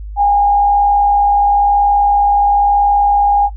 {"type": "tone with frequency modulation", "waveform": "sine", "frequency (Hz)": 814, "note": "G#5", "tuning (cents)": -35, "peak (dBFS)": -8, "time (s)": [0.16, 3.5], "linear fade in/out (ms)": 50, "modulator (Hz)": 61, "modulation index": 0.26, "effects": ["noise-tail reverb RT60 0.1 s tail -18 dB re dry", "added 51 Hz sine -24 dBFS peak until 3.56 s"]}